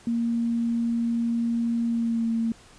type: tone with pitch glide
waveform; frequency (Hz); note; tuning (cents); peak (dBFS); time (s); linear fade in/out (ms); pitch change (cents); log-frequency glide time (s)
sine; 233.1 to 228; A#3 to A#3; 0 to -38; -22; 0.07-2.52; 2; -38; 1.87-2.31
effects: pink hiss -52 dBFS RMS until 2.78 s + resampled to 22050 Hz